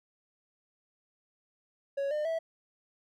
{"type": "tone with pitch steps", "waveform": "triangle", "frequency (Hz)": [556, 602.8, 653.6], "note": ["C#5", "D5", "E5"], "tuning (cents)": [5, 45, -15], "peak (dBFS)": -27, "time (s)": [1.97, 2.39], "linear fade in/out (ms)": 10, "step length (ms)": 140, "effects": []}